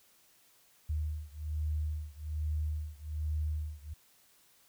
sine beating tone pair, 76 / 77.2 Hz, D#2 / D#2, -40 / -13 cents, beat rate 1.2 Hz, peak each -35 / -36 dBFS, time 0.89-3.94 s, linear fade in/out 10 ms, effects white hiss -65 dBFS RMS until 4.68 s

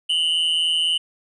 triangle tone pair together, 2859 / 3023 Hz, F7 / F#7, +40 / +36 cents, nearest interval minor second, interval 96 cents, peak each -21 / -18 dBFS, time 0.09-0.98 s, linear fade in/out 10 ms, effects resampled to 24000 Hz

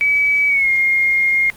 sine tone with pitch glide, 2285 to 2132 Hz, D7 to C7, -48 to +32 cents, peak -12 dBFS, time 0.01-1.5 s, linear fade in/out 0 ms, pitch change -120 cents, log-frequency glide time 0.48-0.69 s, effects pink hiss -42 dBFS RMS until 1.56 s + Opus 32 kbps

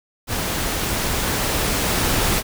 pink noise with level ramp, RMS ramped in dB -24 to -19 dBFS, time 0.27-2.43 s, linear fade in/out 50 ms, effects none

